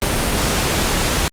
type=noise; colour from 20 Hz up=pink; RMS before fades=-18 dBFS; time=0.02-1.28 s; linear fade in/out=0 ms; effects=low-pass 12000 Hz 12 dB/octave + Opus 32 kbps